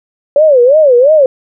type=tone with vibrato; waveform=sine; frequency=550 Hz; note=C#5; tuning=14 cents flat; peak=-3 dBFS; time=0.36-1.26 s; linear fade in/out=2 ms; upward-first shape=sine; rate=2.9 Hz; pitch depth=240 cents each way; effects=none